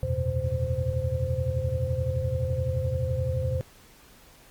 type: tone cluster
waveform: sine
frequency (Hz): 79.8 / 91.4 / 118 / 129.7 / 519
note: D#2 / F#2 / A#2 / C3 / C5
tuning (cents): +44 / -21 / +22 / -15 / -14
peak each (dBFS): -31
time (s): 0.03-3.61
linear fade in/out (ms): 0
effects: pink hiss -54 dBFS RMS until 4.5 s + Opus 32 kbps